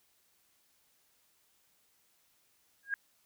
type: tone with exponential growth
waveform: sine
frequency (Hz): 1629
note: G#6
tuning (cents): -34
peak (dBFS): -26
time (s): 2.83-2.94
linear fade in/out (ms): 1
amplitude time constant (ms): 22
effects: white hiss -71 dBFS RMS until 3.25 s